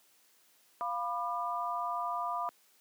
sine chord, B diminished, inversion second, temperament equal with one note detuned, 698.5 / 987.8 / 1201.4 Hz, F5 / B5 / D6, 0 / 0 / +39 cents, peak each -37 / -36 / -36 dBFS, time 0.81-2.49 s, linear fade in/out 0 ms, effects white hiss -66 dBFS RMS until 2.8 s + high-pass 200 Hz 12 dB/octave

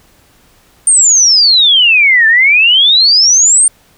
sine exponential two-way sweep, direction down then up, 8990 to 1750 to 8990 Hz, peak -4 dBFS, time 0.87-3.68 s, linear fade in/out 2 ms, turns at 2.27 s, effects pink hiss -48 dBFS RMS until 3.97 s

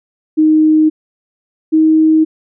sine tone pair in turn, 311.1 / 315.4 Hz, D#4 / D#4, 0 / +24 cents, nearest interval unison, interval 24 cents, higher second, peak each -6 dBFS, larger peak neither, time 0.37-0.9 / 1.72-2.25 s, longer neither, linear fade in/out 20 ms, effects none

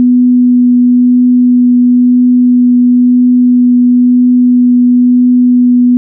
sine tone with vibrato, 246.9 Hz, B3, in tune, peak -3 dBFS, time 0-5.97 s, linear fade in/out 0 ms, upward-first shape triangle, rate 0.99 Hz, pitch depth 9 cents each way, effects none

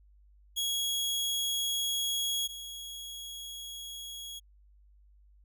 sawtooth tone pair in turn, 3322 / 3322 Hz, G#7 / G#7, 0 / 0 cents, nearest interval unison, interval 0 cents, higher neither, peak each -26 / -37 dBFS, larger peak first, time 0.56-2.48 / 2.48-4.4 s, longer neither, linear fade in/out 20 ms, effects added 50 Hz sine -57 dBFS peak until 5.44 s

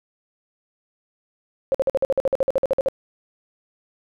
sine tone bursts, 537 Hz, C5, 45 cents sharp, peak -15 dBFS, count 16, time 1.72-2.885 s, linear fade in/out 0 ms, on 25 ms, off 51 ms, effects none

